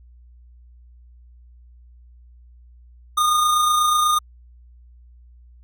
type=tone with amplitude modulation; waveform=square; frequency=1223 Hz; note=D#6; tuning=30 cents flat; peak=-15 dBFS; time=3.17-4.19 s; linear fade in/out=10 ms; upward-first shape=sine; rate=28.2 Hz; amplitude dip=30%; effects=added 60 Hz sine -45 dBFS peak until 5.63 s